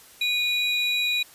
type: tone pair together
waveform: triangle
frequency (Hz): 2456 / 3899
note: D#7 / B7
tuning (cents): -23 / -23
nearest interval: minor sixth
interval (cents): 800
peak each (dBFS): -23 / -23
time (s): 0.21-1.23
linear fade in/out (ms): 5
effects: white hiss -50 dBFS RMS until 1.34 s + resampled to 32000 Hz